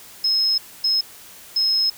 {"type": "tone bursts at uneven times", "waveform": "sine", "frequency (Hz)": 5160, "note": "E8", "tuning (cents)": -38, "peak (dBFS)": -16, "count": 3, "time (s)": [[0.24, 0.58], [0.84, 1.01], [1.56, 1.9]], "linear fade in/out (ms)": 5, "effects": ["white hiss -43 dBFS RMS until 1.97 s"]}